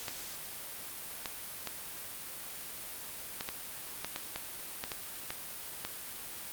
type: clicks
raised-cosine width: 0.2 ms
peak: -18 dBFS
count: 12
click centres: 0.082 / 1.258 / 1.673 / 3.409 / 3.489 / 4.046 / 4.161 / 4.36 / 4.839 / 4.918 / 5.305 / 5.85 s
effects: white hiss -43 dBFS RMS until 6.52 s + Opus 48 kbps